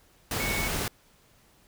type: tone in noise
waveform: sine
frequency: 2217 Hz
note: C#7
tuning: in tune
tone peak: -31 dBFS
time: 0.4-0.68 s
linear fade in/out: 2 ms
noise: pink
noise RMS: -30 dBFS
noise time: 0.31-0.88 s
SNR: -4 dB
effects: pink hiss -61 dBFS RMS until 1.67 s